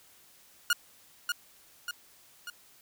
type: tone with echo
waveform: sawtooth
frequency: 1434 Hz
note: F6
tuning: 45 cents sharp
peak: -19 dBFS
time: 0.7-0.73 s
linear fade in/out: 2 ms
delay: 590 ms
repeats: 3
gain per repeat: -5 dB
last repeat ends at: 2.5 s
effects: white hiss -59 dBFS RMS until 2.81 s